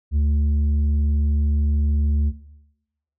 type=tone with tanh clipping; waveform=sine; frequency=73.42 Hz; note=D2; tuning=in tune; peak=-17 dBFS; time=0.11-2.33 s; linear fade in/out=50 ms; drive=5 dB; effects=noise-tail reverb RT60 0.9 s tail -17 dB re dry